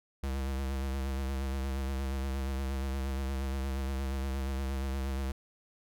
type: tone with vibrato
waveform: square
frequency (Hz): 67.2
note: C2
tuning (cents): +47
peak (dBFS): -32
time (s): 0.23-5.32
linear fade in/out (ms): 5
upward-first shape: sine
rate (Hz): 8.5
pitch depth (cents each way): 43
effects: none